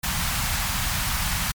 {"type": "band-stop noise", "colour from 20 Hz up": "pink", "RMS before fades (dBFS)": -25, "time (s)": [0.03, 1.52], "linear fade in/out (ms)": 10, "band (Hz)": [190, 810], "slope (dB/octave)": 24, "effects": ["MP3 96 kbps"]}